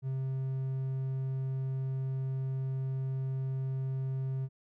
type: tone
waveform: triangle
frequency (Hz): 132.7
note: C3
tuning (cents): +25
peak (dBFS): -29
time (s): 0.02-4.49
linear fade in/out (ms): 50
effects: none